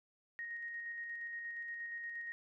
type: tone with tremolo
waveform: sine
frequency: 1869 Hz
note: A#6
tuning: 4 cents sharp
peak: -40 dBFS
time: 0.39-2.32 s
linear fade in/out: 0 ms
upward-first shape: square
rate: 8.5 Hz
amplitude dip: 25%
effects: none